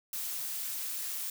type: noise with amplitude modulation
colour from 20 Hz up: blue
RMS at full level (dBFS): -35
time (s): 0.13-1.3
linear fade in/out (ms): 2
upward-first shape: sine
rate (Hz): 244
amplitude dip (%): 35
effects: none